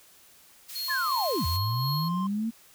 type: high-pass noise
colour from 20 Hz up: white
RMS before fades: -41 dBFS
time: 0.68-1.58 s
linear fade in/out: 20 ms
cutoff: 2200 Hz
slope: 12 dB/octave
type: tone with tremolo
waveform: square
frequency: 4300 Hz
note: C8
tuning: 47 cents sharp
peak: -31 dBFS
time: 0.75-2.09 s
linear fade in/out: 10 ms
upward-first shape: sine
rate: 2.8 Hz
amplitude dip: 45%
type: tone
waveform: triangle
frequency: 1051 Hz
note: C6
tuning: 7 cents sharp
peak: -30 dBFS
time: 0.88-2.27 s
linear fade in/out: 5 ms
type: linear two-way sweep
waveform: sine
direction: down then up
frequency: 1784 to 77.78 to 231.2 Hz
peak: -26 dBFS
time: 0.89-2.51 s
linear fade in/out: 20 ms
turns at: 1.46 s
effects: white hiss -56 dBFS RMS until 2.74 s